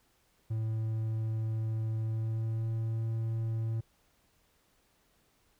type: tone with pitch glide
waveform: triangle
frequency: 110.8 to 112.67 Hz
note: A2 to A2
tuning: +13 to +42 cents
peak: -28 dBFS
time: 0.5-3.81 s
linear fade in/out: 10 ms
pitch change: +29 cents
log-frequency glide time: 2.02-2.74 s
effects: pink hiss -70 dBFS RMS until 5.59 s